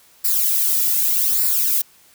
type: noise with flanger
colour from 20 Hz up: violet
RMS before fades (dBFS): -18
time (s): 0.24-1.82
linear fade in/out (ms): 10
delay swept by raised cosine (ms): 0.31 to 1.91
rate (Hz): 0.84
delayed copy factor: -0.7
effects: white hiss -52 dBFS RMS until 2.14 s